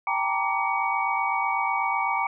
sine tone cluster, 784 / 903 / 951 / 1166 / 2253 Hz, G5 / A5 / A#5 / D6 / C#7, 0 / +45 / +34 / -13 / +28 cents, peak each -29 dBFS, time 0.07-2.27 s, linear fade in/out 2 ms, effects none

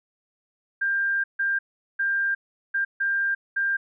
sine tone bursts at uneven times, 1593 Hz, G6, 27 cents sharp, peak -21 dBFS, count 6, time 0.81-1.24 / 1.39-1.59 / 1.99-2.35 / 2.74-2.85 / 3-3.35 / 3.56-3.77 s, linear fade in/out 10 ms, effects none

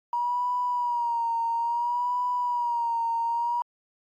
triangle tone with vibrato, 954 Hz, A#5, 40 cents sharp, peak -20 dBFS, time 0.13-3.62 s, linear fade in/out 2 ms, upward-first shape sine, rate 0.59 Hz, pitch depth 57 cents each way, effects tanh soft clip ceiling -22 dBFS + AAC 64 kbps

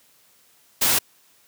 white noise, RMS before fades -19 dBFS, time 0.81-0.99 s, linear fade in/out 10 ms, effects white hiss -58 dBFS RMS until 1.47 s + high-pass 80 Hz 12 dB/octave

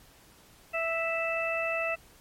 harmonic tone, 659.3 Hz, E5, in tune, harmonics 1 / 2 / 3 / 4, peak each -31 / -36 / -37 / -31 dBFS, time 0.73-1.96 s, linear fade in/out 20 ms, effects pink hiss -57 dBFS RMS until 2.2 s + MP3 64 kbps

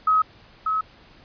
sine tone pair in turn, 1272 / 1283.8 Hz, D#6 / E6, +38 / -46 cents, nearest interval unison, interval 16 cents, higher second, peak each -15 / -20 dBFS, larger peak first, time 0.07-0.22 / 0.66-0.81 s, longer neither, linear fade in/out 5 ms, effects pink hiss -51 dBFS RMS until 1.24 s + resampled to 11025 Hz

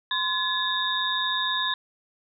sine tone cluster, 1031 / 1705 / 3576 / 3765 Hz, C6 / G#6 / A7 / A#7, -26 / +45 / +27 / +16 cents, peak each -29 dBFS, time 0.11-1.74 s, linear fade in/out 2 ms, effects none

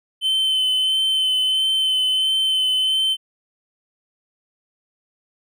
triangle tone with vibrato, 3064 Hz, G7, 40 cents flat, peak -15 dBFS, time 0.21-3.17 s, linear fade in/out 50 ms, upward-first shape sine, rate 1.5 Hz, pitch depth 15 cents each way, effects none

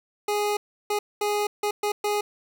25% pulse tone bursts at uneven times, 414.7 Hz, G#4, 3 cents flat, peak -19 dBFS, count 6, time 0.28-0.57 / 0.9-0.99 / 1.21-1.47 / 1.63-1.71 / 1.83-1.92 / 2.04-2.21 s, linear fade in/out 5 ms, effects none

